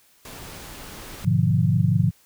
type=noise; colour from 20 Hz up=pink; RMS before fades=-39 dBFS; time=0.25-1.25 s; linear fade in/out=2 ms
type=chord; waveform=sine; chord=G# diminished seventh; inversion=none; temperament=equal with one note detuned; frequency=103.83 / 123.47 / 149.74 / 174.61 Hz; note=G#2 / B2 / D3 / F3; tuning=0 / 0 / +34 / 0 cents; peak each=-22 dBFS; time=1.24-2.11 s; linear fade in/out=20 ms
effects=white hiss -58 dBFS RMS until 2.25 s